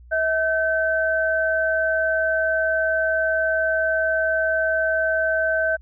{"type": "tone pair together", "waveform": "sine", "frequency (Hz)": [643, 1538.6], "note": ["E5", "G6"], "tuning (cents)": [-43, -33], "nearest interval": "octave + minor third", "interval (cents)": 1510, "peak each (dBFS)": -21, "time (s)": [0.11, 5.77], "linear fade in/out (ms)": 20, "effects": ["added 60 Hz sine -43 dBFS peak until 5.81 s"]}